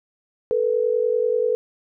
sine tone pair together, 440 / 490.3 Hz, A4 / B4, 0 / -13 cents, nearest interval major second, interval 187 cents, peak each -21 / -20 dBFS, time 0.51-1.55 s, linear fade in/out 0 ms, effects none

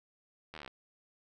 slowing click train, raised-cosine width 0.3 ms, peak -29 dBFS, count 11, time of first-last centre 0.54-0.678 s, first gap 12 ms, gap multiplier 1.03, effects none

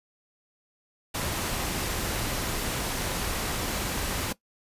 pink noise, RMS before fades -30 dBFS, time 1.14-4.33 s, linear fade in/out 10 ms, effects noise-tail reverb RT60 0.1 s tail -18 dB re dry + resampled to 32000 Hz

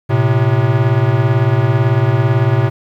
square beating tone pair, 112.5 / 130.5 Hz, A2 / C3, +39 / -4 cents, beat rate 18 Hz, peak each -14 dBFS, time 0.09-2.7 s, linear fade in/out 20 ms, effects low-pass 2000 Hz 12 dB/octave + 8-bit

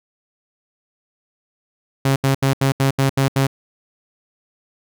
sawtooth tone bursts, 135.7 Hz, C#3, 36 cents flat, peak -10 dBFS, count 8, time 2.05-3.469 s, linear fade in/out 5 ms, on 110 ms, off 77 ms, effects none

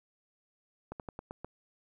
slowing click train, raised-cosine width 1 ms, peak -26 dBFS, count 6, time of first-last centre 0.92-1.446 s, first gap 78 ms, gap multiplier 1.15, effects 11-bit

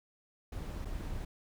brown noise with dropouts, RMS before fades -39 dBFS, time 0.52-1.25 s, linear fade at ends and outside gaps 5 ms, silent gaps 0.849-0.853 s, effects none

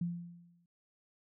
sine tone with exponential decay, 172.6 Hz, F3, 20 cents flat, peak -30 dBFS, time 0.01-0.66 s, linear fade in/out 5 ms, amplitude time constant 140 ms, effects none

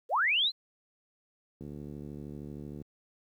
sine linear sweep, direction up, 402.4 to 4221 Hz, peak -24 dBFS, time 0.09-0.52 s, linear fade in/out 50 ms
click train, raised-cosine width 3 ms, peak -29 dBFS, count 89, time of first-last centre 1.61-2.815 s, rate 73 Hz
effects high-pass 100 Hz 12 dB/octave + 11-bit

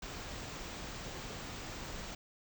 pink band-stop noise, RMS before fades -44 dBFS, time 0.02-2.15 s, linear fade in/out 5 ms, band 7900 to 16000 Hz, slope 96 dB/octave, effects none

